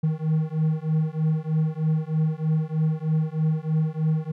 triangle beating tone pair, 155.56 / 158.76 Hz, D#3 / D#3, 0 / +35 cents, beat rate 3.2 Hz, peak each -22 dBFS, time 0.03-4.32 s, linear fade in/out 10 ms, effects none

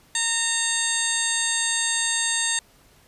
harmonic tone with a mistuned harmonic, 917 Hz, A#5, 29 cents flat, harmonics 1 / 2 / 3 / 4 / 5 / 7 / 8 / 9 / 10, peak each -36 / -28 / -35 / -28 / -33 / -29 / -28 / -29 / -35 dBFS, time 0.15-2.59 s, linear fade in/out 2 ms, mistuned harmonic 8, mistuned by +52 cents, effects pink hiss -56 dBFS RMS until 3.07 s + resampled to 32000 Hz

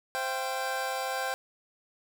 25% pulse chord, C suspended fourth, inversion none, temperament equal with one note detuned, 523.3 / 682.9 / 784 Hz, C5 / F5 / G5, 0 / -39 / 0 cents, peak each -31 / -35 / -29 dBFS, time 0.15-1.34 s, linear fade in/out 0 ms, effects none

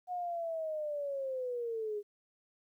sine linear sweep, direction down, 730 to 407 Hz, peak -34 dBFS, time 0.07-2.03 s, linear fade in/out 50 ms, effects 12-bit

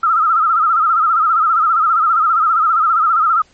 sine tone with vibrato, 1300 Hz, E6, 24 cents flat, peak -10 dBFS, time 0.03-3.42 s, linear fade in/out 5 ms, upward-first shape sine, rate 15 Hz, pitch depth 98 cents each way, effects pink hiss -52 dBFS RMS until 3.53 s + MP3 32 kbps

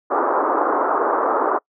white band-pass noise, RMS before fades -19 dBFS, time 0.1-1.59 s, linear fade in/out 20 ms, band 290 to 1300 Hz, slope 48 dB/octave, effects noise-tail reverb RT60 0.1 s tail -26 dB re dry

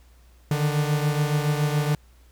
45% pulse beating tone pair, 146.83 / 153.93 Hz, D3 / D#3, 0 / -18 cents, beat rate 7.1 Hz, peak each -22 / -27 dBFS, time 0.51-1.95 s, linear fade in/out 2 ms, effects added 60 Hz sine -51 dBFS peak until 2.31 s + pink hiss -61 dBFS RMS until 2.31 s

